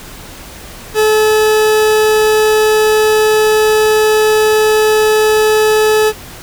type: tone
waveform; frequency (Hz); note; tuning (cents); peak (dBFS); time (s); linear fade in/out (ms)
40% pulse; 430.8; A4; -37; -7; 0.94-6.13; 50
effects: pink hiss -32 dBFS RMS until 6.42 s